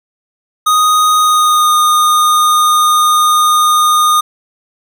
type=tone with pitch glide; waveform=square; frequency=1244.5 to 1226.7 Hz; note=D#6 to D#6; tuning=0 to -25 cents; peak=-8 dBFS; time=0.66-4.21 s; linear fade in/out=10 ms; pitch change=-25 cents; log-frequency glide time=1.21-1.7 s; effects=none